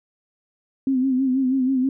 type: tone with vibrato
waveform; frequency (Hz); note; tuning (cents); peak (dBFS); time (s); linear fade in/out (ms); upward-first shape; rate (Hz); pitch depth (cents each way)
sine; 261.4; C4; -1; -17; 0.87-1.89; 2; sine; 6.2; 62
effects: none